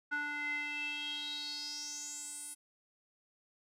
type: tone with band-pass filter sweep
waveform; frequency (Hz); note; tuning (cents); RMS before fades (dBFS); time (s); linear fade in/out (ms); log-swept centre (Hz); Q
square; 293.7; D4; 0; -40; 0.11-2.55; 20; 1500 to 9900; 6.6
effects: none